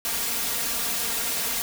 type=noise with comb filter; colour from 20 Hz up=white; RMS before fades=-27 dBFS; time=0.05-1.62 s; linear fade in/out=0 ms; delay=4.3 ms; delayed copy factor=+0.9; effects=none